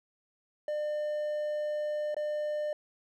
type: tone with dropouts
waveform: triangle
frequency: 600 Hz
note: D5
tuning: 37 cents sharp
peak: -28 dBFS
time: 0.68-2.73 s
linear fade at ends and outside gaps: 2 ms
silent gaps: 2.145-2.166 s
effects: none